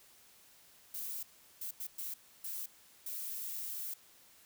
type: noise bursts at uneven times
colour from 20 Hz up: violet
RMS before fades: -41 dBFS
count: 6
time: 0.94-1.23 / 1.61-1.71 / 1.8-1.87 / 1.98-2.14 / 2.44-2.66 / 3.06-3.94 s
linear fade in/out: 5 ms
effects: white hiss -62 dBFS RMS until 4.45 s